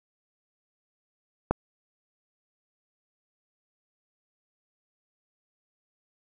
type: click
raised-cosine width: 1 ms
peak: -8 dBFS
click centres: 1.51 s
effects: none